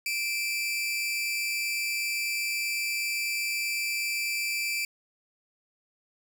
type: tone pair together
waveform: sawtooth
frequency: 2349 / 2567 Hz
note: D7 / E7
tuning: 0 / -47 cents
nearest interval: major second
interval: 153 cents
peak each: -25 / -33 dBFS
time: 0.06-4.85 s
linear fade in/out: 2 ms
effects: none